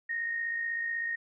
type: tone with amplitude modulation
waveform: sine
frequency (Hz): 1856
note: A#6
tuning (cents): -8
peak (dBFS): -28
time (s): 0.09-1.16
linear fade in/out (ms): 10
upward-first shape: sine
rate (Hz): 56.1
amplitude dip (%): 45
effects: none